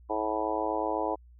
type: harmonic tone with a mistuned harmonic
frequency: 108 Hz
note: A2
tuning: 32 cents flat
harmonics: 3 / 4 / 5 / 6 / 7 / 8 / 9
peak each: -35 / -35 / -35 / -35 / -35 / -35 / -35 dBFS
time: 0.09-1.16 s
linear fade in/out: 20 ms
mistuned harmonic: 9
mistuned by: +18 cents
effects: added 60 Hz sine -51 dBFS peak until 1.39 s